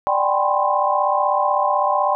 sine tone cluster, 591 / 770 / 806 / 1004 / 1065 Hz, D5 / G5 / G5 / B5 / C6, +11 / -31 / +48 / +28 / +30 cents, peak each -22 dBFS, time 0.07-2.15 s, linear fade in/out 0 ms, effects none

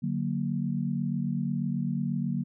sine chord, D augmented, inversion none, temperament equal, 146.83 / 185 / 233.1 Hz, D3 / F#3 / A#3, 0 / 0 / 0 cents, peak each -31 dBFS, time 0.02-2.44 s, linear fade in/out 20 ms, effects none

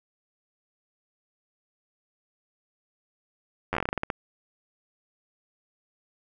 slowing click train, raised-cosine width 0.5 ms, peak -12 dBFS, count 13, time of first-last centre 3.73-4.102 s, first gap 10 ms, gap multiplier 1.19, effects none

